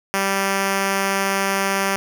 5% pulse tone, 195.5 Hz, G3, 4 cents flat, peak -7 dBFS, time 0.14-1.96 s, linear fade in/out 0 ms, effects none

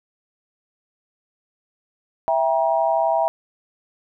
sine chord, E diminished, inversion none, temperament just, 659.3 / 791.1 / 949.3 Hz, E5 / G5 / Bb5, 0 / +16 / +31 cents, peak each -19 / -22 / -23 dBFS, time 2.28-3.28 s, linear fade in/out 0 ms, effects none

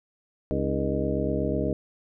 harmonic tone with a mistuned harmonic, 68.2 Hz, C#2, 28 cents flat, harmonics 1 / 2 / 3 / 4 / 5 / 6 / 7 / 9, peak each -32 / -32 / -32 / -32 / -32 / -32 / -32 / -32 dBFS, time 0.51-1.73 s, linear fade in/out 0 ms, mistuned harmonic 5, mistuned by -130 cents, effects none

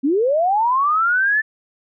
sine linear sweep, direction up, 251.9 to 1775 Hz, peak -14 dBFS, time 0.03-1.42 s, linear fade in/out 20 ms, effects none

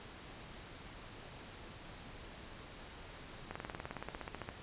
slowing click train, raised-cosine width 0.5 ms, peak -26 dBFS, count 18, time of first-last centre 3.51-4.489 s, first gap 45 ms, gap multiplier 1.03, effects pink hiss -51 dBFS RMS until 4.62 s + resampled to 8000 Hz

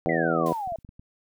harmonic tone, 82.5 Hz, E2, 2 cents sharp, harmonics 2 / 3 / 4 / 5 / 6 / 7 / 8 / 9, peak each -30 / -31 / -29 / -32 / -29 / -30 / -31 / -31 dBFS, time 0.06-0.53 s, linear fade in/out 0 ms
sine exponential sweep, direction down, 2057 to 640 Hz, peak -28 dBFS, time 0.09-0.76 s, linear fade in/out 2 ms
white noise with exponential decay, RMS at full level -42 dBFS, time 0.46-0.83 s, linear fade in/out 2 ms, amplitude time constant 79 ms
clicks, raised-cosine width 5 ms, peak -33 dBFS, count 6, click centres 0.675 / 0.722 / 0.787 / 0.848 / 0.891 / 0.995 s
effects none

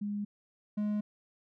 sine / triangle tone pair in turn, 205.5 / 209.2 Hz, G#3 / G#3, -18 / +13 cents, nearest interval unison, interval 31 cents, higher second, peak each -32 / -27 dBFS, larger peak second, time 0.01-0.25 / 0.77-1.01 s, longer neither, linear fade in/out 10 ms, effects none

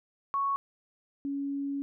sine tone pair in turn, 1108.7 / 279.7 Hz, C#6 / C#4, 0 / +16 cents, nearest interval 2 octaves, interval 2384 cents, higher first, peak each -26 / -30 dBFS, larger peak first, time 0.34-0.56 / 1.25-1.82 s, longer second, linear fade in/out 0 ms, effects none

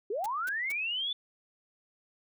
sine linear sweep, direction up, 370 to 3520 Hz, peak -30 dBFS, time 0.1-1.13 s, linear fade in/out 5 ms
white noise bursts, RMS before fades -43 dBFS, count 3, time 0.24-0.72 s, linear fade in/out 2 ms, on 20 ms, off 210 ms
effects none

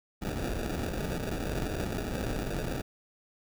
pink noise with sample-and-hold, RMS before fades -33 dBFS, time 0.21-2.82 s, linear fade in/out 20 ms, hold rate 1050 Hz, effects none

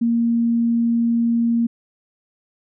sine tone, 233.1 Hz, A#3, in tune, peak -15 dBFS, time 0.01-1.67 s, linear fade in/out 10 ms, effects none

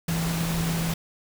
sine tone in noise, 165.9 Hz, E3, 11 cents sharp, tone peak -25 dBFS, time 0.08-0.94 s, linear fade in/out 5 ms, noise pink, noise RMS -31 dBFS, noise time 0.08-0.94 s, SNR +3 dB, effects none

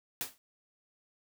white noise with exponential decay, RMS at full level -32 dBFS, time 0.21-0.38 s, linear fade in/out 0 ms, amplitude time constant 35 ms, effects none

